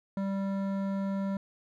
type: tone with hard clipping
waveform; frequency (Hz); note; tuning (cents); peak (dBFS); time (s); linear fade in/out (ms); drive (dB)
sine; 195.6; G3; -4; -31; 0.17-1.37; 2; 13
effects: none